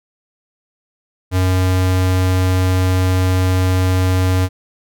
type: tone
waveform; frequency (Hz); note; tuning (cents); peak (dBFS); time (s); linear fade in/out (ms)
square; 92.5; F#2; 0; -13; 1.31-4.49; 50
effects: none